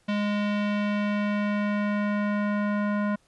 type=tone with low-pass filter sweep; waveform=square; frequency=206.5 Hz; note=G#3; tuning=10 cents flat; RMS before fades=-26 dBFS; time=0.08-3.16 s; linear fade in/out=10 ms; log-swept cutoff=3100 to 1500 Hz; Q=1.6; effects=pink hiss -65 dBFS RMS until 3.27 s + resampled to 24000 Hz